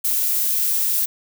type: noise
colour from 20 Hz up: violet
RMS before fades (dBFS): -20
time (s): 0.04-1.06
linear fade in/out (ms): 10
effects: none